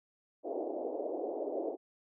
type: band-pass noise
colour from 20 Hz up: pink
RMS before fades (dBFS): -37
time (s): 0.43-1.77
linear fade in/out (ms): 50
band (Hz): 310 to 710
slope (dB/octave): 48
effects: none